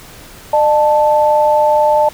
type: tone pair together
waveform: sine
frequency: 603.7 / 879 Hz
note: D5 / A5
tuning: +48 / -2 cents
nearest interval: perfect fifth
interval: 650 cents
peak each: -11 dBFS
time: 0.53-2.09 s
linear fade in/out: 5 ms
effects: pink hiss -37 dBFS RMS until 2.13 s